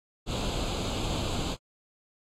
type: noise with comb filter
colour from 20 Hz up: pink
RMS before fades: -30 dBFS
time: 0.26-1.57 s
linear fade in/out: 50 ms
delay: 0.27 ms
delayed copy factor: +0.8
effects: low-pass 6000 Hz 12 dB/octave + AAC 64 kbps